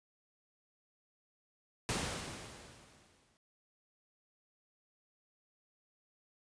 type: noise with exponential decay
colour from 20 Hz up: pink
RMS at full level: -33 dBFS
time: 1.89-3.37 s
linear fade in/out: 0 ms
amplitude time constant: 320 ms
effects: high-pass 60 Hz 12 dB/octave + resampled to 22050 Hz